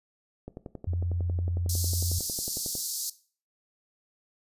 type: click train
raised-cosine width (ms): 2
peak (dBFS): -25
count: 26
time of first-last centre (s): 0.48-2.753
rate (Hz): 11
type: tone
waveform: sine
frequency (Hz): 87.31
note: F2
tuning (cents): 0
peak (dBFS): -26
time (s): 0.87-2.19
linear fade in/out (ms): 5
type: high-pass noise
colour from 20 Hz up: pink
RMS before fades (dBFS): -32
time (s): 1.69-3.1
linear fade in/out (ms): 5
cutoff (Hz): 4500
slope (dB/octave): 48
effects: noise-tail reverb RT60 0.4 s tail -17 dB re dry + resampled to 32000 Hz